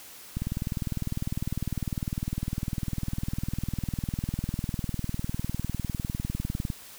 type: click train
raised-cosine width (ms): 5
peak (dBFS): -17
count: 127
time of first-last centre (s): 0.37-6.702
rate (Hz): 19.9
effects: white hiss -47 dBFS RMS until 6.98 s